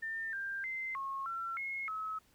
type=tone with pitch steps; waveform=sine; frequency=1801 / 1589 / 2074 / 1087 / 1353 / 2165 / 1288 Hz; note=A6 / G6 / C7 / C#6 / E6 / C#7 / E6; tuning=+40 / +23 / -16 / -34 / +45 / -41 / -41 cents; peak=-36 dBFS; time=0.02-2.19 s; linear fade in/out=10 ms; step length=310 ms; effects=pink hiss -68 dBFS RMS until 2.34 s